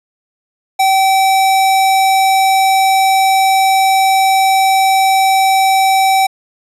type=tone; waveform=square; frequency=770 Hz; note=G5; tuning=31 cents flat; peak=-9 dBFS; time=0.79-6.27 s; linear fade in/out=10 ms; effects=resampled to 32000 Hz